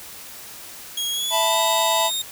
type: tone with pitch glide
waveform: sawtooth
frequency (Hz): 3290 to 3693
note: G#7 to A#7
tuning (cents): -17 to -17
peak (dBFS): -20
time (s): 0.97-2.22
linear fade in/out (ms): 5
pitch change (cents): +200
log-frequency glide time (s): 1.12-1.6
type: chord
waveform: square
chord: E suspended fourth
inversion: none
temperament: just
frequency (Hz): 659.3 / 879 / 988.9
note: E5 / A5 / B5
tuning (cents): 0 / -2 / +2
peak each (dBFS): -24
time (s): 1.3-2.11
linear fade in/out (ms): 50
effects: white hiss -39 dBFS RMS until 2.31 s